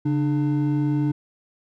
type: tone pair together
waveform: triangle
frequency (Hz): 141.34 / 298.8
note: C#3 / D4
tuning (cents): +34 / +30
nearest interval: octave + minor second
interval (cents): 1296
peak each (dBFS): -20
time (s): 0.05-1.12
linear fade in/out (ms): 10
effects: none